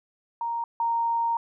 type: tone pair in turn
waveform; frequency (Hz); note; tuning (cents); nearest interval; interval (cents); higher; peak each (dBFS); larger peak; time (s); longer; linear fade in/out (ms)
sine; 932.3 / 928; A#5 / A#5; 0 / -8; unison; 8; first; -26 / -22; second; 0.41-0.64 / 0.8-1.37; second; 2
effects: none